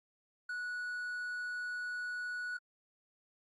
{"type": "tone", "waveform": "triangle", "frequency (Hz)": 1469, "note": "F#6", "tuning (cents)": -13, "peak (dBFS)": -35, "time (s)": [0.49, 2.57], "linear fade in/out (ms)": 5, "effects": ["AAC 32 kbps"]}